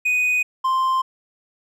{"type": "tone pair in turn", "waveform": "triangle", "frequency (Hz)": [2489, 1046.5], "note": ["D#7", "C6"], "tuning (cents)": [0, 0], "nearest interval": "octave + minor third", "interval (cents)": 1500, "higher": "first", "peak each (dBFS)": -15, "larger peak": "neither", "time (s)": [[0.05, 0.43], [0.64, 1.02]], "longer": "neither", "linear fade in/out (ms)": 10, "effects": []}